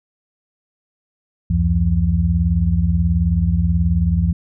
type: tone cluster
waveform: sine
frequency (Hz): 69.8 / 88.4 / 170.9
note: C#2 / F2 / F3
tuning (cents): +13 / +22 / -37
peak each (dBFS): -18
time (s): 1.5-4.33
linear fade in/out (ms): 5
effects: none